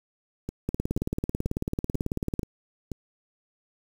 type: two click trains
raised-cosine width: 3 ms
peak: -19 / -14 dBFS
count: 6 / 32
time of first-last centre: 0.49-2.917 / 0.69-2.393 s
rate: 2.06 / 18.2 Hz
effects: 7-bit